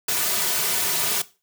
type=noise with comb filter; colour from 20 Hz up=white; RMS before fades=-23 dBFS; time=0.08-1.22 s; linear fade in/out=5 ms; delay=3.7 ms; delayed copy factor=-0.75; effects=noise-tail reverb RT60 0.3 s tail -17 dB re dry + high-pass 150 Hz 12 dB/octave